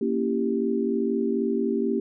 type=chord; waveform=sine; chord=A# diminished seventh; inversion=none; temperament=equal; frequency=233.1 / 277.2 / 329.6 / 392 Hz; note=A#3 / C#4 / E4 / G4; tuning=0 / 0 / 0 / 0 cents; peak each=-26 / -29 / -31 / -26 dBFS; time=0.01-2 s; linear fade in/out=5 ms; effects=none